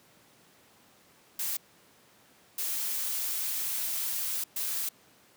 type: noise bursts at uneven times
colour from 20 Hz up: blue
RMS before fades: -32 dBFS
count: 3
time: 1.39-1.57 / 2.58-4.44 / 4.56-4.89 s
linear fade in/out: 5 ms
effects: pink hiss -60 dBFS RMS until 5.36 s + high-pass 150 Hz 12 dB/octave